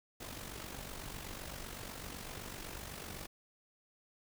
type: noise with amplitude modulation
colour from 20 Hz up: pink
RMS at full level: -43 dBFS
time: 0.2-3.27 s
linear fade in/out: 10 ms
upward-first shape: sine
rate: 47.9 Hz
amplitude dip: 60%
effects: none